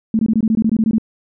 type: tone bursts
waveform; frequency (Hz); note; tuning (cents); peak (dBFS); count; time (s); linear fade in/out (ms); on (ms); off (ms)
sine; 221.2; A3; +9; -11; 12; 0.14-0.983; 2; 51; 21
effects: none